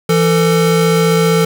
square tone pair together, 167.3 / 446.6 Hz, E3 / A4, +26 / +26 cents, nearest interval octave + perfect fourth, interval 1700 cents, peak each -13 dBFS, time 0.09-1.45 s, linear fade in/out 5 ms, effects none

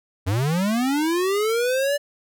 square linear sweep, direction up, 87.1 to 586 Hz, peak -20 dBFS, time 0.26-1.98 s, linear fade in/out 20 ms, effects none

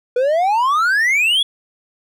triangle exponential sweep, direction up, 480.2 to 3445 Hz, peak -11 dBFS, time 0.16-1.43 s, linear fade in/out 5 ms, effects none

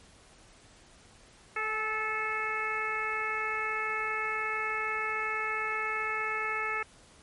harmonic tone with a mistuned harmonic, 435.7 Hz, A4, 17 cents flat, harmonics 1 / 2 / 3 / 4 / 5 / 6, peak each -40 / -40 / -34 / -36 / -34 / -40 dBFS, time 1.56-6.83 s, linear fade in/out 5 ms, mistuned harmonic 2, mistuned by -26 cents, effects pink hiss -57 dBFS RMS until 7.22 s + MP3 48 kbps

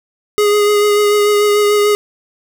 square tone with vibrato, 414.7 Hz, G#4, 3 cents flat, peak -10 dBFS, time 0.38-1.95 s, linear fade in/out 0 ms, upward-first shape sine, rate 6.8 Hz, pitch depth 17 cents each way, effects none

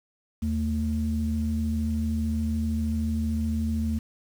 sine tone pair together, 78.8 / 223.1 Hz, D#2 / A3, +23 / +24 cents, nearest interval octave + tritone, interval 1801 cents, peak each -26 dBFS, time 0.42-3.99 s, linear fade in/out 10 ms, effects tanh soft clip ceiling -16 dBFS + 8-bit

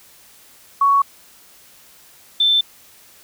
sine tone pair in turn, 1116 / 3543 Hz, C#6 / A7, +11 / +11 cents, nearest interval octave + minor sixth, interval 2000 cents, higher second, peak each -11 / -12 dBFS, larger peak first, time 0.81-1.02 / 2.4-2.61 s, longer neither, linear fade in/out 5 ms, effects white hiss -48 dBFS RMS until 3.23 s

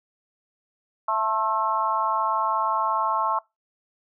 harmonic tone with a mistuned harmonic, 220.7 Hz, A3, 5 cents sharp, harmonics 3 / 4 / 5 / 6, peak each -30 / -26 / -24 / -29 dBFS, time 1.08-3.39 s, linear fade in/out 5 ms, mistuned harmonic 5, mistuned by -40 cents, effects noise-tail reverb RT60 0.2 s tail -22 dB re dry

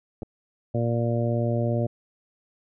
clicks, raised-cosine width 2 ms, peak -22 dBFS, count 2, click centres 0.222 / 0.231 s
harmonic tone, 117.5 Hz, A#2, 14 cents sharp, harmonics 1 / 2 / 3 / 4 / 5 / 6, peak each -24 / -29 / -32 / -33 / -29 / -38 dBFS, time 0.74-1.87 s, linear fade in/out 10 ms
effects none

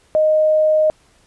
sine tone, 620 Hz, D#5, 6 cents flat, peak -11 dBFS, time 0.15-0.9 s, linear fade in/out 0 ms, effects pink hiss -55 dBFS RMS until 1.26 s + resampled to 24000 Hz

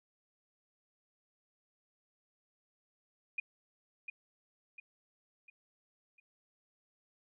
sine tone with echo, 2447 Hz, D#7, 29 cents flat, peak -32 dBFS, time 3.38-3.4 s, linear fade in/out 5 ms, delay 700 ms, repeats 4, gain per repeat -7 dB, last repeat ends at 6.2 s, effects none

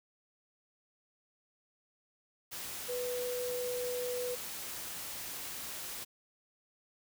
sine tone in noise, 493.9 Hz, B4, in tune, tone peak -34 dBFS, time 2.88-4.36 s, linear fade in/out 20 ms, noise white, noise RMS -42 dBFS, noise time 2.51-6.05 s, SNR +5 dB, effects none

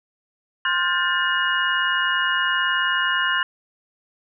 sine tone cluster, 1047 / 1417 / 1576 / 1765 / 2885 Hz, C6 / F6 / G6 / A6 / F#7, +1 / +25 / +9 / +5 / -44 cents, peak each -25 dBFS, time 0.65-3.43 s, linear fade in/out 2 ms, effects none

